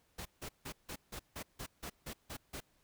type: noise bursts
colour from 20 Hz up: pink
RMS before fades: -44 dBFS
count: 11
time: 0.18-2.605 s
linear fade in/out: 10 ms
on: 75 ms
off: 160 ms
effects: pink hiss -73 dBFS RMS until 2.83 s